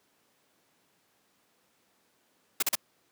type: noise bursts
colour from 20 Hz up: white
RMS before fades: -26 dBFS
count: 3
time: 2.6-2.754 s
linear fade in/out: 5 ms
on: 26 ms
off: 38 ms
effects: pink hiss -69 dBFS RMS until 3.11 s + high-pass 200 Hz 12 dB/octave